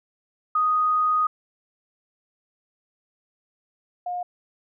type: tone pair in turn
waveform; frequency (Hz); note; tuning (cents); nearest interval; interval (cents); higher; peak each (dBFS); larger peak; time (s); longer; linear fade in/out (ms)
sine; 1244.5 / 714.1; D#6 / F5; 0 / +38; minor seventh; 962; first; -18 / -26; first; 0.55-1.27 / 4.06-4.23; first; 5
effects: none